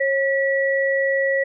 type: tone pair together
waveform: sine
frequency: 544 / 1938.6 Hz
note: C#5 / B6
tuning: -33 / -33 cents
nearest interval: octave + minor seventh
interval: 2200 cents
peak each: -19 / -21 dBFS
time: 0-1.44 s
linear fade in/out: 10 ms
effects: none